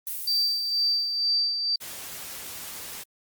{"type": "noise with exponential decay", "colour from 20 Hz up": "violet", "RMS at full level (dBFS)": -30, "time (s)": [0.07, 1.78], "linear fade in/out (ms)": 1, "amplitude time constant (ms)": 370}
{"type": "tone with tremolo", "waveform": "sine", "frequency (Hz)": 4657, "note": "D8", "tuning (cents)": -15, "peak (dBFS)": -20, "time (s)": [0.27, 1.76], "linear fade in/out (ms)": 5, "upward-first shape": "sine", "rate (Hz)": 2.1, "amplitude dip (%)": 50}
{"type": "noise", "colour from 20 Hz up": "white", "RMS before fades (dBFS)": -38, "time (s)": [1.8, 3.04], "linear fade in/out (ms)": 20}
{"effects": ["Opus 32 kbps"]}